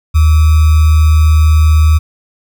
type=tone with sample-and-hold; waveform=sine; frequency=77.78 Hz; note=D#2; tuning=in tune; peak=-4 dBFS; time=0.14-1.99 s; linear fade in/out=20 ms; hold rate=1225 Hz; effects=none